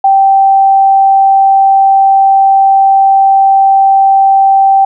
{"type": "tone", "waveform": "sine", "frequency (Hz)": 780, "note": "G5", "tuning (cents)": -9, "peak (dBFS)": -3, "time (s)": [0.04, 4.85], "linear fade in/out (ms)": 5, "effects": []}